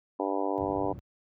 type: harmonic tone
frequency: 97.9 Hz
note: G2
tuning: 2 cents flat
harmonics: 3 / 4 / 5 / 6 / 7 / 8 / 9 / 10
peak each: -33 / -34 / -35 / -36 / -36 / -37 / -38 / -38 dBFS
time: 0.19-0.93 s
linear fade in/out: 10 ms
type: low-pass noise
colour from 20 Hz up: white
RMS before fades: -40 dBFS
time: 0.58-0.99 s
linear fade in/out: 0 ms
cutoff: 140 Hz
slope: 12 dB/octave
effects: high-pass 60 Hz 12 dB/octave